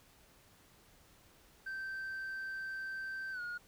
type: tone with pitch glide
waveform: sine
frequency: 1557 to 1436 Hz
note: G6 to F6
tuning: -12 to +48 cents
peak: -36 dBFS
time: 1.66-3.58 s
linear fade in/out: 10 ms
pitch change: -140 cents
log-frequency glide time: 3.32-3.41 s
effects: tanh soft clip ceiling -38 dBFS + pink hiss -64 dBFS RMS until 3.67 s